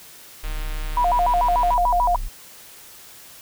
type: tone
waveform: triangle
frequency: 33.09 Hz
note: C1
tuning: 20 cents sharp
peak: -22 dBFS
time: 0.43-2.29 s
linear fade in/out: 20 ms
type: click train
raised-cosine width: 0.3 ms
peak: -22 dBFS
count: 201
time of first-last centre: 0.44-1.739 s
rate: 154 Hz
type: tone with vibrato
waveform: sine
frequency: 830.6 Hz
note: G#5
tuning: in tune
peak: -16 dBFS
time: 0.97-2.16 s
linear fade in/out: 2 ms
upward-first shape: square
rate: 6.8 Hz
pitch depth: 280 cents each way
effects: white hiss -44 dBFS RMS until 3.41 s